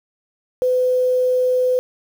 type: tone with quantisation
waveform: sine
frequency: 505 Hz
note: B4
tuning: 39 cents sharp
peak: -14 dBFS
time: 0.62-1.79 s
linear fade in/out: 0 ms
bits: 7
effects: none